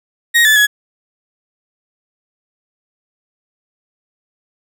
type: tone with pitch steps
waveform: 35% pulse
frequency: 1877 / 1741 / 1682 Hz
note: A#6 / A6 / G#6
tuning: +11 / -19 / +22 cents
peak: -6 dBFS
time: 0.34-0.67 s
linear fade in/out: 20 ms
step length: 110 ms
effects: none